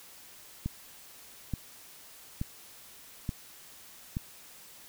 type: click train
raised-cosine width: 5 ms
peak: -19 dBFS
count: 5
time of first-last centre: 0.66-4.169 s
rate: 1.14 Hz
effects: white hiss -52 dBFS RMS until 4.88 s